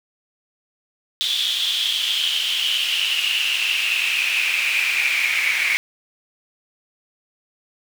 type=noise with high-pass filter sweep; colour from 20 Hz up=brown; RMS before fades=-21 dBFS; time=1.21-5.77 s; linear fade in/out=0 ms; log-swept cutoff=3500 to 2200 Hz; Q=8.6; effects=none